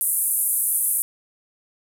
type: band-pass noise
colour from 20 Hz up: pink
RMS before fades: -22 dBFS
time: 0.01-1.02 s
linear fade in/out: 0 ms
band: 9400 to 13000 Hz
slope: 48 dB/octave
effects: none